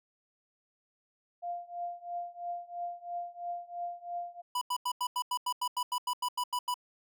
sine tone with tremolo, 698.5 Hz, F5, in tune, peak -32 dBFS, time 1.42-4.42 s, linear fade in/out 20 ms, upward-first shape triangle, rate 3 Hz, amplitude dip 95%
square tone bursts, 987.8 Hz, B5, in tune, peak -30 dBFS, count 15, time 4.55-6.742 s, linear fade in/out 5 ms, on 64 ms, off 88 ms
effects none

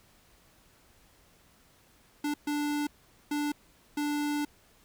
square tone bursts at uneven times, 293.7 Hz, D4, in tune, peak -29 dBFS, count 4, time 2.24-2.34 / 2.47-2.87 / 3.31-3.52 / 3.97-4.45 s, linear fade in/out 5 ms, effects pink hiss -62 dBFS RMS until 4.84 s

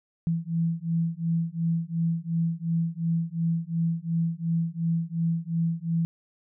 sine beating tone pair, 164.81 / 167.61 Hz, E3 / E3, 0 / +29 cents, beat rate 2.8 Hz, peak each -27 dBFS, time 0.27-6.05 s, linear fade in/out 0 ms, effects none

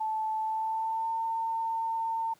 sine tone with pitch glide, 874 to 904.3 Hz, A5 to A5, -12 to +47 cents, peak -28 dBFS, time 0-2.34 s, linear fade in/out 10 ms, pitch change +59 cents, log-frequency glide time 0.39-1.2 s, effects pink hiss -63 dBFS RMS until 2.39 s + high-pass 150 Hz 12 dB/octave

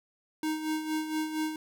square tone with tremolo, 311.7 Hz, D#4, 3 cents sharp, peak -28 dBFS, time 0.43-1.56 s, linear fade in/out 2 ms, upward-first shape sine, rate 4.3 Hz, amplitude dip 60%, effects none

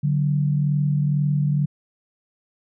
sine tone pair together, 145.79 / 187.9 Hz, D3 / F#3, -12 / +27 cents, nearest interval major third, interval 439 cents, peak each -18 / -26 dBFS, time 0.03-1.66 s, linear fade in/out 10 ms, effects none

